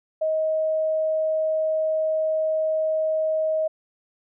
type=tone; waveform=sine; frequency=630 Hz; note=D#5; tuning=21 cents sharp; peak=-20 dBFS; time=0.21-3.68 s; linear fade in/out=10 ms; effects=none